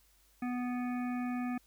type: harmonic tone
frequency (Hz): 246.9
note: B3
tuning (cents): 0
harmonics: 1 / 3 / 5 / 7 / 9 / 10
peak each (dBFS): -33 / -43 / -47 / -50 / -52 / -53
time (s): 0.42-1.58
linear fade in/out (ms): 5
effects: added 50 Hz sine -68 dBFS peak until 1.66 s + white hiss -68 dBFS RMS until 1.66 s